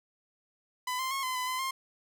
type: tone with pitch steps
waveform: sawtooth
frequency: 1003 / 1044 / 1087 / 1025 / 1006 / 1023 / 1061 Hz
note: B5 / C6 / C#6 / C6 / B5 / C6 / C6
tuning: +26 / -4 / -34 / -36 / +32 / -39 / +24 cents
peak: -27 dBFS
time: 0.87-1.71 s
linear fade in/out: 5 ms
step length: 120 ms
effects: none